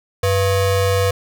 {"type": "ring-modulated tone", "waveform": "square", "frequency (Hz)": 293.7, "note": "D4", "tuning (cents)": 0, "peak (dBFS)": -12, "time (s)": [0.23, 1.11], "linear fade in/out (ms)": 5, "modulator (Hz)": 199, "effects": []}